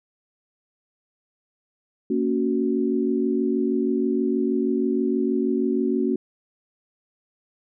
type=chord; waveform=sine; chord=F# major; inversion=first; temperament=just; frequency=231.2 / 277.5 / 370 Hz; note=A#3 / C#4 / F#4; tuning=-14 / +2 / 0 cents; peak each=-24 dBFS; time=2.1-6.16 s; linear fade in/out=5 ms; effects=none